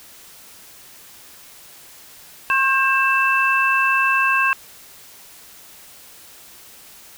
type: tone cluster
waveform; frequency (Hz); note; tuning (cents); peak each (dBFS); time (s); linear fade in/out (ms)
sine; 1076 / 1594 / 2651; C6 / G6 / E7; +48 / +28 / +9; -19; 2.5-4.53; 0
effects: white hiss -44 dBFS RMS until 7.17 s